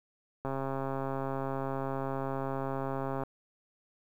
click train, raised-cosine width 1 ms, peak -21 dBFS, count 377, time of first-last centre 0.45-3.235 s, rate 135 Hz, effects 10-bit

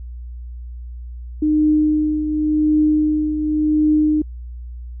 sine tone with tremolo, 305.1 Hz, D#4, 34 cents flat, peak -11 dBFS, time 1.42-4.22 s, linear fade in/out 5 ms, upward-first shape triangle, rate 0.9 Hz, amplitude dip 60%, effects added 60 Hz sine -29 dBFS peak until 5 s

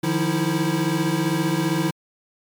square tone cluster, 151.9 / 174.4 / 316.8 / 332.1 Hz, D#3 / F3 / D#4 / E4, -41 / -2 / +31 / +13 cents, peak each -26 dBFS, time 0.03-1.91 s, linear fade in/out 10 ms, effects MP3 96 kbps

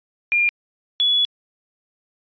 sine tone pair in turn, 2405 / 3401 Hz, D7 / G#7, +41 / +40 cents, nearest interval tritone, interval 599 cents, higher second, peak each -12 dBFS, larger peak neither, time 0.32-0.49 / 1-1.25 s, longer second, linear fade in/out 0 ms, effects tanh soft clip ceiling -14 dBFS + resampled to 11025 Hz

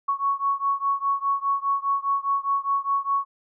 sine beating tone pair, 1108.7 / 1113.6 Hz, C#6 / C#6, 0 / +8 cents, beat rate 4.9 Hz, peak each -24 / -25 dBFS, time 0.08-3.25 s, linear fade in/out 10 ms, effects none

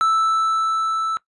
triangle tone with level ramp, 1318.5 Hz, E6, in tune, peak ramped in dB -12 to -18 dBFS, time 0.01-1.17 s, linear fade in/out 0 ms, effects noise-tail reverb RT60 0.1 s tail -18 dB re dry + resampled to 24000 Hz

